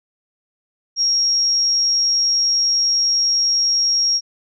sine tone, 5590 Hz, F8, 1 cent sharp, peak -14 dBFS, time 0.96-4.21 s, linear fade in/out 50 ms, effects none

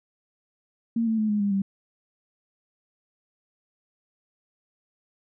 sine tone with pitch steps, 230 / 222.7 / 215.6 / 208.7 / 202.1 / 195.65 Hz, A#3 / A3 / A3 / G#3 / G#3 / G3, -23 / +21 / -35 / +9 / -47 / -3 cents, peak -21 dBFS, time 0.96-1.62 s, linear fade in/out 5 ms, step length 110 ms, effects none

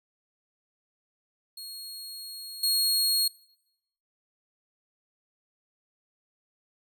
sawtooth tone with level steps, 4297 Hz, C8, 45 cents sharp, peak -36 / -20 dBFS, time 1.57-3.28 s, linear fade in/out 5 ms, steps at 2.63 s, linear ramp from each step 5 ms, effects noise-tail reverb RT60 0.8 s tail -22 dB re dry

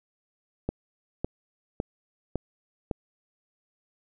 click train, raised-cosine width 2 ms, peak -14 dBFS, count 5, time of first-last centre 0.69-2.912 s, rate 1.8 Hz, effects none

